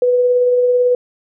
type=tone with tremolo; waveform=sine; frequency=494 Hz; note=B4; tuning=in tune; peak=-9 dBFS; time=0.02-0.95 s; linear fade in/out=2 ms; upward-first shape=sine; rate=18 Hz; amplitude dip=25%; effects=none